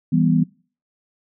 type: chord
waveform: sine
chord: E minor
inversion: none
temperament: just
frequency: 164.81 / 197.78 / 247.2 Hz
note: E3 / G3 / B3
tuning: 0 / +16 / +2 cents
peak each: -17 / -21 / -18 dBFS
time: 0.12-0.44 s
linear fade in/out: 10 ms
effects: noise-tail reverb RT60 0.4 s tail -23 dB re dry